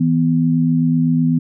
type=tone pair together; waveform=sine; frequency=161.8 / 249.7 Hz; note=E3 / B3; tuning=-32 / +19 cents; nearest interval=minor sixth; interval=751 cents; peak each=-15 dBFS; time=0-1.39 s; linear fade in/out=10 ms; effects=none